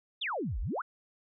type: exponential two-way sweep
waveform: sine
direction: down then up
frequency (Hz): 3937 to 38.5 to 1590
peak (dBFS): -31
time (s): 0.21-0.82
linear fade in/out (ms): 10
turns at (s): 0.6
effects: none